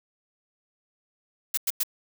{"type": "noise bursts", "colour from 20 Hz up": "blue", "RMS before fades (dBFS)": -25, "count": 3, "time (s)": [1.54, 1.834], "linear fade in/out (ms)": 5, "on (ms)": 34, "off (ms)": 96, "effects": []}